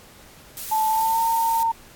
blue noise, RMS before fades -32 dBFS, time 0.57-1.63 s, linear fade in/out 0 ms
sine tone with pitch glide, 876 to 911.6 Hz, A5 to A#5, -8 to -39 cents, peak -18 dBFS, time 0.71-1.72 s, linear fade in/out 10 ms, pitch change +69 cents, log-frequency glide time 0.87-1.21 s
effects pink hiss -48 dBFS RMS until 1.95 s + AAC 64 kbps

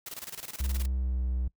white noise with tremolo, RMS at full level -39 dBFS, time 0.06-0.86 s, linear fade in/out 5 ms, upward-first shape square, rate 19 Hz, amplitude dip 80%
triangle tone with pitch glide, 65.41 to 62.6 Hz, C2 to B1, 0 to +24 cents, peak -25 dBFS, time 0.6-1.48 s, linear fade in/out 5 ms, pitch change -76 cents, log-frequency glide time 0.72-1.24 s
effects noise-tail reverb RT60 0.1 s tail -22 dB re dry

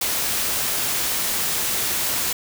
white noise, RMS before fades -23 dBFS, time 0.01-2.33 s, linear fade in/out 5 ms, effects none

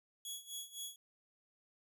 15% pulse tone with tremolo, 3354 Hz, G#7, 16 cents sharp, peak -34 dBFS, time 0.25-0.96 s, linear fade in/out 2 ms, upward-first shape sine, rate 3.9 Hz, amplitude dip 85%, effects none

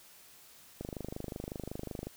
click train, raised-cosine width 2 ms, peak -25 dBFS, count 33, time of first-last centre 0.81-2.07 s, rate 25.4 Hz, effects white hiss -57 dBFS RMS until 2.16 s

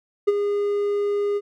triangle tone with ADSR envelope, 408.4 Hz, G#4, 29 cents flat, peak -10 dBFS, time 0.27-1.41 s, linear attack 14 ms, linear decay 29 ms, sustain -8 dB, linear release 43 ms, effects none

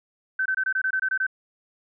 sine tone bursts, 1535 Hz, G6, 37 cents flat, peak -21 dBFS, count 10, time 0.39-1.267 s, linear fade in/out 5 ms, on 67 ms, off 23 ms, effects none

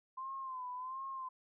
sine tone with vibrato, 1035 Hz, C6, 19 cents flat, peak -40 dBFS, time 0.17-1.29 s, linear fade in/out 10 ms, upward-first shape sine, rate 1.4 Hz, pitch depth 71 cents each way, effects none

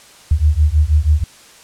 sine beating tone pair, 72.9 / 79.1 Hz, D2 / D#2, -12 / +29 cents, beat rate 6.2 Hz, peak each -13 dBFS, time 0.31-1.24 s, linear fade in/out 5 ms, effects white hiss -43 dBFS RMS until 1.63 s + low-pass 9000 Hz 12 dB/octave

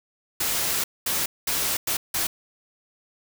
white noise bursts at uneven times, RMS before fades -25 dBFS, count 5, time 0.4-0.84 / 1.06-1.26 / 1.47-1.77 / 1.87-1.97 / 2.14-2.27 s, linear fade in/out 5 ms, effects none

